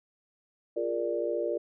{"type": "chord", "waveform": "sine", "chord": "Bb dominant seventh", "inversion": "second", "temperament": "equal with one note detuned", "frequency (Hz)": [349.2, 412, 466.2, 587.3], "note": ["F4", "Ab4", "Bb4", "D5"], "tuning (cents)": [0, -14, 0, 0], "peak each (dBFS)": [-33, -37, -32, -32], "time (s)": [0.76, 1.58], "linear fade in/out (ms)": 10, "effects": []}